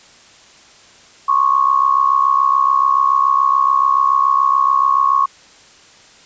sine tone with amplitude modulation, 1100 Hz, C#6, 14 cents flat, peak -7 dBFS, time 1.28-5.26 s, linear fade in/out 10 ms, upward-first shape sine, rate 67 Hz, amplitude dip 80%, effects white hiss -45 dBFS RMS until 6.25 s + resampled to 16000 Hz

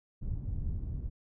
pink low-pass noise, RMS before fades -35 dBFS, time 0.21-1.1 s, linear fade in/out 20 ms, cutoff 110 Hz, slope 12 dB/octave, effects none

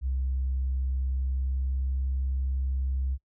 sine tone with pitch glide, 65.41 to 66.09 Hz, C2 to C2, 0 to +18 cents, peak -24 dBFS, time 0.01-3.18 s, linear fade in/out 50 ms, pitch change +18 cents, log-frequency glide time 1.01-2.03 s, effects noise-tail reverb RT60 0.1 s tail -25 dB re dry + tanh soft clip ceiling -22 dBFS

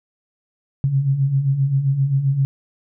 sine beating tone pair, 131.4 / 139 Hz, C3 / C#3, +8 / +5 cents, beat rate 7.6 Hz, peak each -23 / -16 dBFS, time 0.84-2.45 s, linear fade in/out 0 ms, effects none

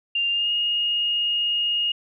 sine tone with pitch glide, 2794 to 2856 Hz, F7 to F7, 0 to +38 cents, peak -20 dBFS, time 0.15-1.92 s, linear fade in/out 5 ms, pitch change +38 cents, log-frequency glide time 0.31-0.5 s, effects none

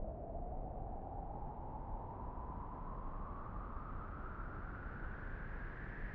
brown noise with low-pass filter sweep, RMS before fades -45 dBFS, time 0-6.14 s, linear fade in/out 0 ms, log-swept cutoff 650 to 1800 Hz, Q 7.6, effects none

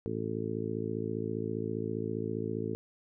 harmonic tone, 55 Hz, A1, in tune, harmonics 2 / 3 / 4 / 5 / 6 / 7 / 8, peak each -39 / -41 / -39 / -40 / -41 / -39 / -38 dBFS, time 0.06-2.75 s, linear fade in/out 0 ms, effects none

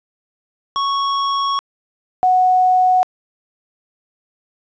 square / sine tone pair in turn, 1108.7 / 737.8 Hz, C#6 / F#5, 0 / -5 cents, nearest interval perfect fifth, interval 705 cents, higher first, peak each -17 / -10 dBFS, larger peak second, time 0.76-1.59 / 2.23-3.03 s, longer first, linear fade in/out 0 ms, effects resampled to 16000 Hz + 8-bit

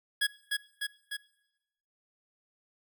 25% pulse tone with echo, 1668 Hz, G#6, 7 cents sharp, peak -21 dBFS, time 0.21-0.27 s, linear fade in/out 10 ms, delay 300 ms, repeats 3, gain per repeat -3 dB, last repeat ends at 1.17 s, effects noise-tail reverb RT60 1.0 s tail -21 dB re dry

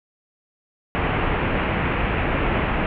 pink low-pass noise, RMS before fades -22 dBFS, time 0.95-2.86 s, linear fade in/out 0 ms, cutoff 2800 Hz, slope 48 dB/octave, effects none

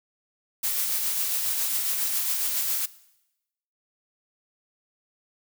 blue noise with tremolo, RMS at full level -25 dBFS, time 0.63-2.86 s, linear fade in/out 10 ms, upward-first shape triangle, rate 7.3 Hz, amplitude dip 35%, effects noise-tail reverb RT60 0.9 s tail -19 dB re dry

